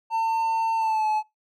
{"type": "tone with pitch glide", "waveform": "triangle", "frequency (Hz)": [901, 858.8], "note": ["A5", "A5"], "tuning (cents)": [41, -42], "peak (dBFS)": -19, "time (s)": [0.1, 1.23], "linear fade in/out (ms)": 50, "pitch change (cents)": -83, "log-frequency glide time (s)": [0.75, 1.08], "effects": ["noise-tail reverb RT60 0.2 s tail -25 dB re dry"]}